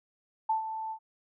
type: tone with ADSR envelope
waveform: sine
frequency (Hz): 882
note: A5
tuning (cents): +4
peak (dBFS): -23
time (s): 0.49-0.99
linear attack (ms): 8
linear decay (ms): 120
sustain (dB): -10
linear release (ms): 77
effects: none

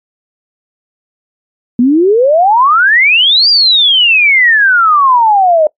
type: exponential two-way sweep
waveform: sine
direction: up then down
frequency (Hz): 233.1 to 4872 to 600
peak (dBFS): -4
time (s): 1.79-5.67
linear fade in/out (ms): 2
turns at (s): 3.49
effects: noise-tail reverb RT60 0.1 s tail -23 dB re dry + MP3 64 kbps

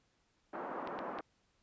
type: band-pass noise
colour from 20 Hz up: white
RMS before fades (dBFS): -42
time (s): 0.53-1.21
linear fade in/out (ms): 5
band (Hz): 220 to 1200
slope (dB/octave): 24
type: clicks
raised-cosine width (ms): 0.3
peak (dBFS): -28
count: 3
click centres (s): 0.874 / 0.99 / 1.187
effects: pink hiss -75 dBFS RMS until 1.62 s + resampled to 16000 Hz

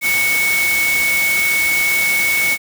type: tone in noise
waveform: sine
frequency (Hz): 2217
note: C#7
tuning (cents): 0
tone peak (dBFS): -14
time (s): 0.01-2.58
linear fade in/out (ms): 50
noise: white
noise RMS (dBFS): -22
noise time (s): 0.01-2.58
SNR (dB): +5
effects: none

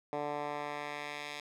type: tone with band-pass filter sweep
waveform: 10% pulse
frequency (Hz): 146.83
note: D3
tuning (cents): 0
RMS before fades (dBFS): -39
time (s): 0.13-1.4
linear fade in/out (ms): 0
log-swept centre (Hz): 660 to 3200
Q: 1
effects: none

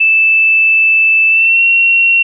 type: tone with pitch glide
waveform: sine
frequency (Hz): 2637 to 2730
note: E7 to F7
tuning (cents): 0 to -40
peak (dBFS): -6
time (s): 0-2.23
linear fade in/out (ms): 10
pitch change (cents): +60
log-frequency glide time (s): 1.29-1.62
effects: none

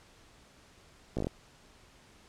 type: slowing click train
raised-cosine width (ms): 2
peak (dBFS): -19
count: 6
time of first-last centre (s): 1.17-1.27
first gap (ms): 16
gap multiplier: 1.11
effects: pink hiss -59 dBFS RMS until 2.28 s + low-pass 8000 Hz 12 dB/octave

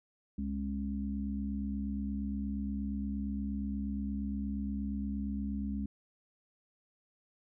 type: harmonic tone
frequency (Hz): 68.5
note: C#2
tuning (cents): -20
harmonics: 1 / 3 / 4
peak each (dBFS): -38 / -35 / -41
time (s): 0.38-5.86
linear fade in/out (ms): 5
effects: none

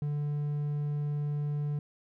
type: tone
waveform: triangle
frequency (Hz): 146.83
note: D3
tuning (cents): 0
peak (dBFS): -27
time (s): 0.02-1.79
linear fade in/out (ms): 2
effects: none

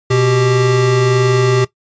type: tone pair together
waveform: square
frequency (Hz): 123.47 / 392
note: B2 / G4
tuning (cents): 0 / 0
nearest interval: octave + minor sixth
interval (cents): 2000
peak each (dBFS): -14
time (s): 0.1-1.65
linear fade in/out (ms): 10
effects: noise-tail reverb RT60 0.1 s tail -17 dB re dry + resampled to 16000 Hz

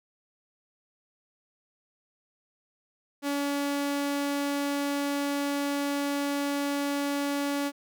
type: tone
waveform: sawtooth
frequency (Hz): 284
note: C#4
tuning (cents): +42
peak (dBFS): -23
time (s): 3.22-7.72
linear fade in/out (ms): 50
effects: none

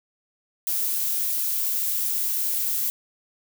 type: noise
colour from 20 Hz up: violet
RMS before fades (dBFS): -25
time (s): 0.67-2.9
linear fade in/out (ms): 0
effects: none

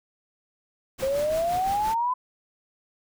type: noise with tremolo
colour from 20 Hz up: pink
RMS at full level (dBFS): -36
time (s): 0.98-1.95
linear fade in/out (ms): 20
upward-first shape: sine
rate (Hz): 5.8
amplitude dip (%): 50
type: exponential sweep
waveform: sine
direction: up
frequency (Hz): 525 to 1021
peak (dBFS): -22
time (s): 1.02-2.14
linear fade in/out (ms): 10
effects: none

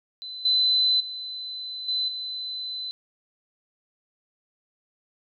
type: tone with level steps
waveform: sine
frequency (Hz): 4026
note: B7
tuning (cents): +33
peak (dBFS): -34 / -18 / -32 / -23 / -30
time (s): 0.22-2.91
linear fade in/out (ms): 0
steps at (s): 0.45 / 1 / 1.88 / 2.08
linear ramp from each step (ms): 5
effects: none

